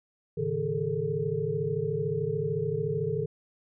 sine tone cluster, 108.3 / 139.8 / 157.5 / 415.5 / 449.1 Hz, A2 / C#3 / D#3 / G#4 / A4, -27 / +15 / +21 / +1 / +35 cents, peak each -37 / -35 / -33 / -32 / -31 dBFS, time 0.37-3.26 s, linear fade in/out 10 ms, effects none

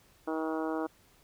harmonic tone, 159 Hz, D#3, 38 cents sharp, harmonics 2 / 3 / 4 / 5 / 6 / 7 / 8 / 9, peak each -33 / -37 / -39 / -41 / -43 / -44 / -45 / -46 dBFS, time 0.27-0.87 s, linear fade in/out 10 ms, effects pink hiss -63 dBFS RMS until 1.23 s

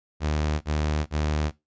sawtooth tone bursts, 75.8 Hz, D#2, 45 cents flat, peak -19 dBFS, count 3, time 0.2-1.516 s, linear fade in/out 50 ms, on 410 ms, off 43 ms, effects noise-tail reverb RT60 0.2 s tail -19 dB re dry + resampled to 16000 Hz

